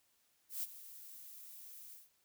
violet noise with ADSR envelope, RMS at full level -38 dBFS, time 0.49-2.1 s, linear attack 140 ms, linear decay 28 ms, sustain -15 dB, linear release 180 ms, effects white hiss -75 dBFS RMS until 2.24 s

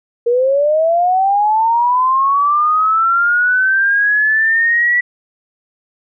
sine linear sweep, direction up, 466.2 to 1957 Hz, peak -10 dBFS, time 0.26-5.01 s, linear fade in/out 10 ms, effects none

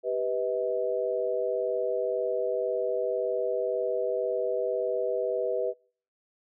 sine chord, G augmented, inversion none, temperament equal with one note detuned, 392 / 493.9 / 636.4 Hz, G4 / B4 / D#5, 0 / 0 / +39 cents, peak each -32 / -28 / -31 dBFS, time 0.03-5.74 s, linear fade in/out 50 ms, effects noise-tail reverb RT60 0.5 s tail -26 dB re dry

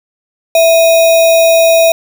sine tone with sample-and-hold, 659.3 Hz, E5, in tune, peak -4 dBFS, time 0.55-1.92 s, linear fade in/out 2 ms, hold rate 3150 Hz, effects none

